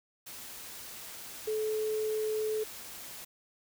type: tone in noise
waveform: sine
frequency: 432.5 Hz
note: A4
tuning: 30 cents flat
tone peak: -29 dBFS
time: 1.47-2.64 s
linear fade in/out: 10 ms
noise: white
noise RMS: -45 dBFS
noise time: 0.26-3.25 s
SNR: +13 dB
effects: none